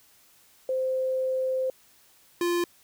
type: tone pair in turn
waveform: sine / square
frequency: 520 / 347.7 Hz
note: C5 / F4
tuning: -11 / -8 cents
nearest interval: perfect fifth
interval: 697 cents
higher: first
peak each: -24 dBFS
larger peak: neither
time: 0.69-1.7 / 2.41-2.64 s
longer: first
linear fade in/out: 2 ms
effects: white hiss -59 dBFS RMS until 2.83 s